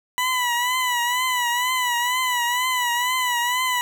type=tone with vibrato; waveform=20% pulse; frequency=987.8 Hz; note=B5; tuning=in tune; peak=-15 dBFS; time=0.18-3.81 s; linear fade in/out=0 ms; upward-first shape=triangle; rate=2.1 Hz; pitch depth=77 cents each way; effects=none